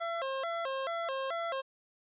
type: tone with vibrato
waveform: 25% pulse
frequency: 600 Hz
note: D5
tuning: 37 cents sharp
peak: -29 dBFS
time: 0-1.62 s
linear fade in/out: 20 ms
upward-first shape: square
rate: 2.3 Hz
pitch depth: 200 cents each way
effects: resampled to 8000 Hz